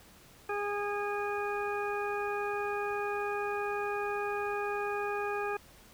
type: harmonic tone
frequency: 409.9 Hz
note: G#4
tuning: 23 cents flat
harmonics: 1 / 2 / 3 / 4 / 6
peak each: -34 / -37 / -39 / -40 / -42 dBFS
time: 0.49-5.57 s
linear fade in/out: 5 ms
effects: pink hiss -57 dBFS RMS until 5.93 s